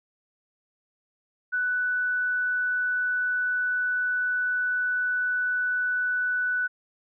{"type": "tone", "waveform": "sine", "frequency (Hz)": 1488, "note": "F#6", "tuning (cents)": 9, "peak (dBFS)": -23, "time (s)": [1.52, 6.68], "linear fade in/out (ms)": 20, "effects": []}